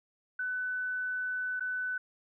sine tone with dropouts, 1500 Hz, F#6, 23 cents sharp, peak -31 dBFS, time 0.39-1.98 s, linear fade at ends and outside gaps 5 ms, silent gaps 1.597-1.606 s, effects none

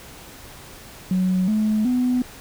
sine tone with pitch steps, 185 / 215 / 249.8 Hz, F#3 / A3 / B3, 0 / -40 / +20 cents, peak -16 dBFS, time 1.11-2.22 s, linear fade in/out 2 ms, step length 370 ms, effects tanh soft clip ceiling -13 dBFS + pink hiss -42 dBFS RMS until 2.4 s

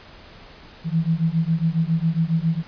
sine beating tone pair, 160.1 / 167.4 Hz, D#3 / E3, +50 / +27 cents, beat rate 7.3 Hz, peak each -21 dBFS, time 0.84-2.63 s, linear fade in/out 50 ms, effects pink hiss -45 dBFS RMS until 2.67 s + resampled to 11025 Hz

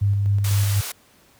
sine tone with tremolo, 100.6 Hz, G2, 45 cents sharp, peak -15 dBFS, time 0.01-0.81 s, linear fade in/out 10 ms, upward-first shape square, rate 4 Hz, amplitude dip 25%
white band-pass noise, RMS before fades -31 dBFS, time 0.44-0.92 s, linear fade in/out 5 ms, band 540 to 14000 Hz, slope 12 dB/octave
effects pink hiss -55 dBFS RMS until 1.39 s + high-pass 60 Hz 12 dB/octave

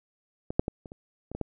clicks, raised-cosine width 2 ms, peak -19 / -7 / -16 / -29 / -29 / -25 / -21 / -16 dBFS, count 8, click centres 0.505 / 0.595 / 0.681 / 0.858 / 0.919 / 1.316 / 1.35 / 1.413 s, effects none

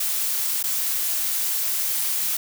blue noise with dropouts, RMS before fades -24 dBFS, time 0-2.37 s, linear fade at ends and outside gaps 5 ms, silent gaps 0.628-0.638 s, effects none

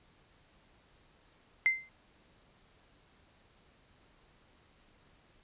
sine tone with exponential decay, 2079 Hz, C7, 12 cents flat, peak -20 dBFS, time 1.66-1.89 s, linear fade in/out 0 ms, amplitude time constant 50 ms, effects pink hiss -65 dBFS RMS until 5.43 s + resampled to 8000 Hz

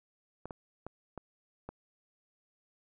clicks, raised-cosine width 1 ms, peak -27 dBFS, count 5, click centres 0.456 / 0.508 / 0.866 / 1.177 / 1.69 s, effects none

